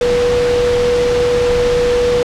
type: tone in noise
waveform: sine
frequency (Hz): 486.2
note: B4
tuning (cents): -27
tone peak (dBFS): -11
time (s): 0.01-2.23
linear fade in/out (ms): 2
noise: pink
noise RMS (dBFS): -21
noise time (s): 0.01-2.23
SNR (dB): +7
effects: low-pass 5000 Hz 12 dB/octave